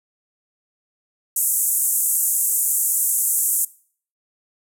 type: band-pass noise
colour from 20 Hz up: white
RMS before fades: -20 dBFS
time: 1.36-3.65 s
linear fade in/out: 5 ms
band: 7200 to 14000 Hz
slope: 48 dB/octave
effects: noise-tail reverb RT60 0.5 s tail -21 dB re dry